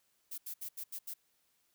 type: noise bursts at uneven times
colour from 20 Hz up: violet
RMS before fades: -42 dBFS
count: 6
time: 0.31-0.38 / 0.46-0.54 / 0.61-0.69 / 0.77-0.84 / 0.92-0.99 / 1.07-1.14 s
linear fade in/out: 10 ms
effects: white hiss -75 dBFS RMS until 1.74 s